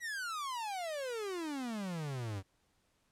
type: exponential sweep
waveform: 45% pulse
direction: down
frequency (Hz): 1967 to 92.5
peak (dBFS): -37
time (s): 0-2.43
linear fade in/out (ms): 50
effects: pink hiss -75 dBFS RMS until 3.11 s + low-pass 11000 Hz 12 dB/octave